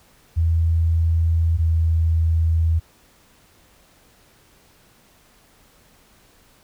sine tone pair in turn, 82.4 / 81.64 Hz, E2 / E2, 0 / -16 cents, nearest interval unison, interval 16 cents, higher first, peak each -15 dBFS, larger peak neither, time 0.36-1.58 / 1.58-2.8 s, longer neither, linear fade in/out 20 ms, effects pink hiss -55 dBFS RMS until 6.63 s

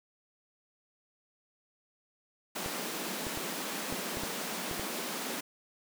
pink high-pass noise, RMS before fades -37 dBFS, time 2.55-5.41 s, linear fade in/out 10 ms, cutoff 180 Hz, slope 48 dB/octave
clicks, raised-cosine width 2 ms, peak -24 dBFS, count 8, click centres 2.661 / 3.268 / 3.374 / 3.925 / 4.171 / 4.235 / 4.713 / 4.796 s
effects none

